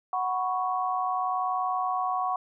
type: chord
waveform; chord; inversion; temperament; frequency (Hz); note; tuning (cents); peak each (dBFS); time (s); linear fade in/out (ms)
sine; F# suspended fourth; none; equal; 740 / 987.8 / 1108.7; F#5 / B5 / C#6; 0 / 0 / 0; -28 / -34 / -29; 0.13-2.36; 2
effects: none